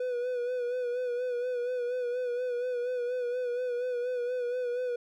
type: tone with vibrato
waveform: triangle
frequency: 493 Hz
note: B4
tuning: 3 cents flat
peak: -27 dBFS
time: 0-4.96 s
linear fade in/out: 5 ms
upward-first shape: sine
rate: 4.2 Hz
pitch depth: 44 cents each way
effects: none